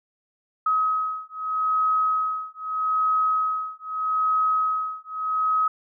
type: beating tone pair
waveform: sine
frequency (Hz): 1271 / 1271.8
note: D#6 / D#6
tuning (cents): +36 / +38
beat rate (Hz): 0.8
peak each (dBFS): -24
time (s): 0.66-5.68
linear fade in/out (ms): 5
effects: none